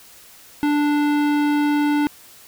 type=tone with hard clipping; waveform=sine; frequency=293.7 Hz; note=D4; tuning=in tune; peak=-18 dBFS; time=0.63-2.07 s; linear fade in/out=0 ms; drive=17 dB; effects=white hiss -46 dBFS RMS until 2.47 s